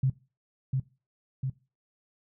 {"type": "tone with echo", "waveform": "sine", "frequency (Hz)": 132.4, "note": "C3", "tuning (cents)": 21, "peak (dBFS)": -21, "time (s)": [0.03, 0.1], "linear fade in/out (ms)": 5, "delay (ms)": 700, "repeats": 2, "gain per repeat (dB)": -3, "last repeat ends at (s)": 1.5, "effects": ["noise-tail reverb RT60 0.3 s tail -19 dB re dry"]}